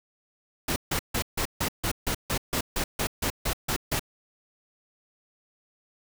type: noise bursts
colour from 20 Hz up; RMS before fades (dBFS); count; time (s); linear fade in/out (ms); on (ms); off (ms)
pink; -27; 15; 0.68-3.995; 5; 81; 150
effects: none